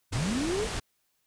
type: linear sweep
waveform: sine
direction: up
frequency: 82.9 to 466.2 Hz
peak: -27 dBFS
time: 0.11-0.68 s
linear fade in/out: 50 ms
type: low-pass noise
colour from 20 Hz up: pink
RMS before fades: -34 dBFS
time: 0.12-0.8 s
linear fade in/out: 10 ms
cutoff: 9500 Hz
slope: 48 dB/octave
effects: white hiss -74 dBFS RMS until 1.26 s